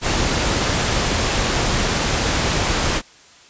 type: noise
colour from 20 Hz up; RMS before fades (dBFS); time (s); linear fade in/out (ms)
pink; -19; 0.01-3.02; 50
effects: white hiss -47 dBFS RMS until 3.49 s + resampled to 16000 Hz